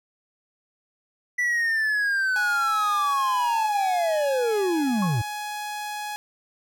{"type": "linear sweep", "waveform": "triangle", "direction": "down", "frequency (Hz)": [1975.5, 98], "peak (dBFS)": -19, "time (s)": [1.38, 5.22], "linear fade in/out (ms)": 10}
{"type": "tone with pitch glide", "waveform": "sawtooth", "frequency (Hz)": [830.6, 837.8], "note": ["G#5", "G#5"], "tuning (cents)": [0, 15], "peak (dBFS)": -26, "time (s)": [2.36, 6.16], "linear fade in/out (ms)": 0, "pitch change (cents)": 15, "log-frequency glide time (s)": [3.36, 3.59]}
{"type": "tone with exponential decay", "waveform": "sine", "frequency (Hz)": 1091, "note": "C#6", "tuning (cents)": -28, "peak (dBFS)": -25, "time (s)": [5.02, 5.26], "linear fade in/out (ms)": 5, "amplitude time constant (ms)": 51}
{"effects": []}